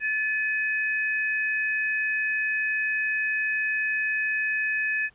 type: tone pair together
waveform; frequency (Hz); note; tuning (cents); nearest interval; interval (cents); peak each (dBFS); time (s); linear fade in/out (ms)
sine; 1734.2 / 2527; A6 / D#7; -26 / +26; perfect fifth; 652; -25 / -28; 0-5.1; 50
effects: pink hiss -61 dBFS RMS until 5.14 s + resampled to 8000 Hz